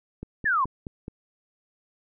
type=click train; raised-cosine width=3 ms; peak=-22 dBFS; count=5; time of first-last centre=0.23-1.081 s; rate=4.7 Hz
type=exponential sweep; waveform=sine; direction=down; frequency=1827 to 979 Hz; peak=-20 dBFS; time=0.45-0.65 s; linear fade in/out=10 ms
effects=none